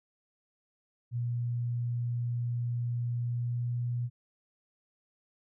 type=tone with pitch glide; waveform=sine; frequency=120 to 121.04 Hz; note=B2 to B2; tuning=-49 to -34 cents; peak=-29 dBFS; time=1.11-4.1 s; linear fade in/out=50 ms; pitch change=+15 cents; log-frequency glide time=3.18-3.85 s; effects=none